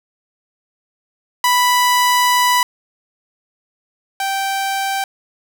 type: tone pair in turn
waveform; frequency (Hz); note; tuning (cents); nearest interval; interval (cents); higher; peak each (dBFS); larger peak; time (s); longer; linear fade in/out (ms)
sawtooth; 987.8 / 780.6; B5 / G5; 0 / -8; major third; 408; first; -8 / -14; first; 1.44-2.63 / 4.2-5.04; first; 2
effects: none